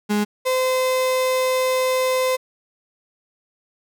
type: tone pair in turn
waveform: 35% pulse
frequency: 208.2 / 514.7 Hz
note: G#3 / C5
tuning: +5 / -29 cents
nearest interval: octave + major third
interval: 1566 cents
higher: second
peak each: -16 dBFS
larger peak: neither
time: 0.09-0.25 / 0.45-2.37 s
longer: second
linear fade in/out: 20 ms
effects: none